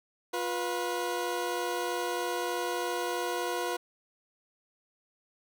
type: tone pair together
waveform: 20% pulse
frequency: 353.8 / 489.1 Hz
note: F4 / B4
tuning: +23 / -17 cents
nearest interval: tritone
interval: 560 cents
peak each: -28 dBFS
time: 0.33-3.77 s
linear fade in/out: 10 ms
effects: none